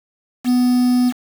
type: tone with quantisation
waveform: triangle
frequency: 248.2 Hz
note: B3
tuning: 9 cents sharp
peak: -10 dBFS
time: 0.44-1.13 s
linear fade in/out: 50 ms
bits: 5
effects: none